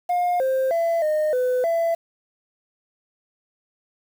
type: tone with pitch steps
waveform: sine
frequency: 711 / 526 / 671 / 613 / 503 / 669 Hz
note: F5 / C5 / E5 / D#5 / B4 / E5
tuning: +31 / +9 / +31 / -26 / +32 / +25 cents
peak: -16 dBFS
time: 0.09-1.95 s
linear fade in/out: 10 ms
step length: 310 ms
effects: tanh soft clip ceiling -17 dBFS + 7-bit